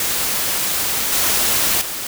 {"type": "noise with level steps", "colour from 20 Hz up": "white", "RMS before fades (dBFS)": [-20, -17, -26], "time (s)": [0, 2.07], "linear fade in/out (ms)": 2, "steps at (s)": [1.12, 1.81], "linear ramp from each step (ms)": 5, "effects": []}